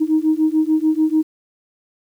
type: beating tone pair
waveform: sine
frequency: 309.8 / 316.6 Hz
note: D#4 / D#4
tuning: -7 / +30 cents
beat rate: 6.8 Hz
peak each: -16 / -16 dBFS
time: 0-1.23 s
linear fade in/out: 20 ms
effects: tanh soft clip ceiling -7 dBFS + 8-bit

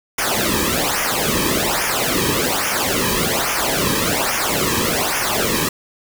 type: noise with flanger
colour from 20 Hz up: pink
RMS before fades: -19 dBFS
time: 0.18-5.69 s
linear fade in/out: 5 ms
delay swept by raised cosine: 0.24 to 1.44 ms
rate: 1.2 Hz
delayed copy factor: -0.85
effects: none

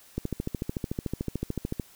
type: click train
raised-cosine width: 3 ms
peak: -16 dBFS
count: 23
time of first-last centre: 0.18-1.798 s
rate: 13.6 Hz
effects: white hiss -55 dBFS RMS until 1.95 s

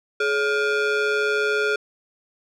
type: ring-modulated tone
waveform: square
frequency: 493.9 Hz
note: B4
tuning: in tune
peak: -17 dBFS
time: 0.2-1.76 s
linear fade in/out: 5 ms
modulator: 917 Hz
effects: low-pass 5000 Hz 12 dB/octave

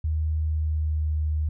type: tone with pitch glide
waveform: sine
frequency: 78 to 76.75 Hz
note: D#2 to D#2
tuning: +5 to -23 cents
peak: -22 dBFS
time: 0.04-1.49 s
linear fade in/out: 5 ms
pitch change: -28 cents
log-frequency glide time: 0.36-1.17 s
effects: none

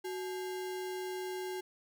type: tone with sample-and-hold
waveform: sine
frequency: 370 Hz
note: F#4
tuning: in tune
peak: -36 dBFS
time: 0.04-1.61 s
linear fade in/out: 10 ms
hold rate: 1225 Hz
effects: none

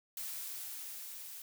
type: noise with level ramp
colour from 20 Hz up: blue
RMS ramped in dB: -41 to -48 dBFS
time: 0.17-1.42 s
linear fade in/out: 2 ms
effects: none

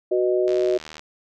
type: harmonic tone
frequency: 123.47 Hz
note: B2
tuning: in tune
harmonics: 3 / 4 / 5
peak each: -19 / -28 / -23 dBFS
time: 0.11-0.78 s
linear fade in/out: 10 ms
type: click train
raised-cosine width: 0.2 ms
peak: -20 dBFS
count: 41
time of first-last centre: 0.48-0.994 s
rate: 77.8 Hz
effects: none

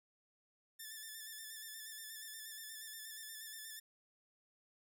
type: tone with vibrato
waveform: 5% pulse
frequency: 1760 Hz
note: A6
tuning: in tune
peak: -37 dBFS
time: 0.79-3.8 s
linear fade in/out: 10 ms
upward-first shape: square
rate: 8.4 Hz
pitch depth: 32 cents each way
effects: none

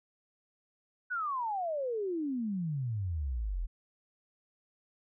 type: exponential sweep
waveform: sine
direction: down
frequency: 1517 to 38.89 Hz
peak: -31 dBFS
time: 1.1-3.67 s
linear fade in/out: 20 ms
effects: none

